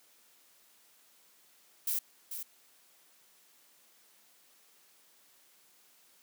violet noise with echo, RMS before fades -32 dBFS, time 1.87-1.99 s, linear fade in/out 5 ms, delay 440 ms, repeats 1, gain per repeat -8 dB, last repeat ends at 2.43 s, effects white hiss -64 dBFS RMS until 6.22 s + high-pass 200 Hz 12 dB/octave

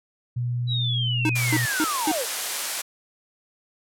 sine tone, 121.6 Hz, B2, 26 cents flat, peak -23 dBFS, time 0.36-1.66 s, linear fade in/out 10 ms
sine linear sweep, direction down, 3951 to 415.3 Hz, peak -25 dBFS, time 0.67-2.26 s, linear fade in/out 50 ms
square tone bursts, 311.1 Hz, D#4, in tune, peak -21 dBFS, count 4, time 1.25-2.116 s, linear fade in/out 2 ms, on 44 ms, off 230 ms
white high-pass noise, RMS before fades -27 dBFS, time 1.35-2.82 s, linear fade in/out 10 ms, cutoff 500 Hz, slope 12 dB/octave
effects low-pass 12000 Hz 12 dB/octave

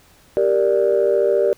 sine chord, G minor, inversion none, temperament equal, 392 / 466.2 / 587.3 Hz, G4 / Bb4 / D5, 0 / 0 / 0 cents, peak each -17 / -18 / -17 dBFS, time 0.37-1.53 s, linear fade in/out 0 ms, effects tanh soft clip ceiling -7 dBFS + pink hiss -52 dBFS RMS until 1.57 s

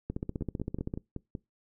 two click trains, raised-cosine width 3 ms, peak -20 / -23 dBFS, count 14 / 6, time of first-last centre 0.1-0.939 / 0.41-1.352 s, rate 15.5 / 5.31 Hz, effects noise-tail reverb RT60 0.2 s tail -23 dB re dry

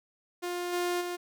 sawtooth tone with level steps, 353.3 Hz, F4, 20 cents sharp, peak -28 / -24 / -29 dBFS, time 0.42-1.17 s, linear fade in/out 20 ms, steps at 0.72 / 1 s, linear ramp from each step 20 ms, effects none

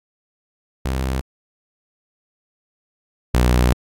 sawtooth tone pair in turn, 65.41 / 61.36 Hz, C2 / B1, 0 / -11 cents, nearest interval minor second, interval 111 cents, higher first, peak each -16 / -9 dBFS, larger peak second, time 0.85-1.21 / 3.34-3.73 s, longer second, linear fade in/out 5 ms, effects AAC 64 kbps

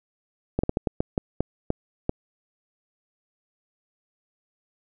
slowing click train, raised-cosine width 2 ms, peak -9 dBFS, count 10, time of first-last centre 0.59-2.094 s, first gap 45 ms, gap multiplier 1.31, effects none

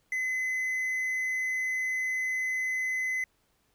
triangle tone, 2032 Hz, B6, 49 cents sharp, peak -26 dBFS, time 0.12-3.24 s, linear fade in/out 2 ms, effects pink hiss -71 dBFS RMS until 3.74 s

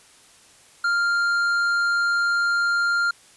triangle tone with tanh clipping, 1396.9 Hz, F6, in tune, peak -20 dBFS, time 0.84-3.11 s, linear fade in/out 5 ms, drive 12 dB, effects white hiss -52 dBFS RMS until 3.36 s + resampled to 24000 Hz

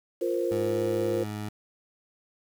sine chord, F suspended fourth, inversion none, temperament equal, 349.2 / 466.2 / 523.3 Hz, F4 / Bb4 / C5, 0 / 0 / 0 cents, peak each -28 / -30 / -30 dBFS, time 0.21-1.24 s, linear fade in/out 10 ms
20% pulse tone with pitch glide, 103.83 to 105.16 Hz, G#2 to G#2, 0 to +22 cents, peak -28 dBFS, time 0.51-1.49 s, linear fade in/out 5 ms, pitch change +22 cents, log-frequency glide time 0.65-0.75 s
effects 8-bit

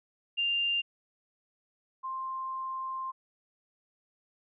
sine tone pair in turn, 2794 / 1051.4 Hz, F7 / C6, 0 / +8 cents, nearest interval octave + perfect fourth, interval 1692 cents, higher first, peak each -26 / -33 dBFS, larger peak first, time 0.37-0.82 / 2.03-3.12 s, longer second, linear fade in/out 20 ms, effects none

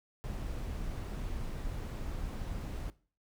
brown noise, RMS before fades -38 dBFS, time 0.24-2.9 s, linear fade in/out 0 ms, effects noise-tail reverb RT60 0.4 s tail -19 dB re dry

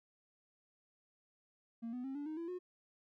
triangle tone with pitch steps, 230.5 / 248.5 / 267.9 / 288.7 / 311.3 / 335.5 / 361.7 Hz, A#3 / B3 / C4 / D4 / D#4 / E4 / F#4, -19 / +11 / +41 / -30 / +1 / +31 / -39 cents, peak -37 dBFS, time 1.82-2.59 s, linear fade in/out 20 ms, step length 110 ms, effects tanh soft clip ceiling -34 dBFS

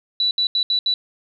sine tone bursts at uneven times, 3951 Hz, B7, in tune, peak -16 dBFS, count 5, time 0.2-0.31 / 0.38-0.47 / 0.55-0.63 / 0.7-0.79 / 0.86-0.94 s, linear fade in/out 2 ms, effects 9-bit

